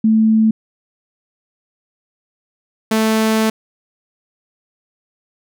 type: tone pair in turn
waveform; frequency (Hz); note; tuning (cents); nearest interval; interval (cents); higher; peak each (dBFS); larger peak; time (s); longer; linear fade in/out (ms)
sine / sawtooth; 220 / 220; A3 / A3; 0 / 0; unison; 0; neither; -9; neither; 0.04-0.51 / 2.91-3.5; second; 5
effects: none